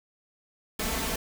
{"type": "noise with comb filter", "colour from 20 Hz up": "pink", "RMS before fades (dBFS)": -30, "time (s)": [0.79, 1.16], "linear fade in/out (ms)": 5, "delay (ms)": 4.5, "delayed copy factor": 0.9, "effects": []}